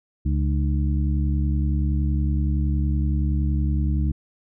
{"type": "harmonic tone with a mistuned harmonic", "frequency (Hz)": 70.7, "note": "C#2", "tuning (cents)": 35, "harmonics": [1, 2, 3, 4], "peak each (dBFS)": [-20, -26, -30, -32], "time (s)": [0.25, 4.12], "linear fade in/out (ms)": 10, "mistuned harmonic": 4, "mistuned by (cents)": 130, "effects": []}